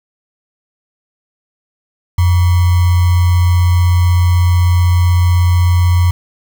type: tone with sample-and-hold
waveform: sine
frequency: 88.4 Hz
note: F2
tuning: 22 cents sharp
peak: -7 dBFS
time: 2.18-6.11 s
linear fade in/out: 5 ms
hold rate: 1050 Hz
effects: none